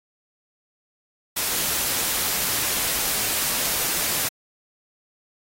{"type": "noise", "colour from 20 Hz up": "white", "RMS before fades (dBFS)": -24, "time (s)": [1.36, 4.29], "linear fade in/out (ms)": 10, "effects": ["AAC 48 kbps"]}